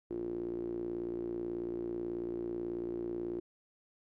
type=tone with band-pass filter; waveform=sawtooth; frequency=58.27 Hz; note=A#1; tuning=in tune; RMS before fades=-38 dBFS; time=0.1-3.4 s; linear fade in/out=5 ms; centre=350 Hz; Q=9.6; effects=none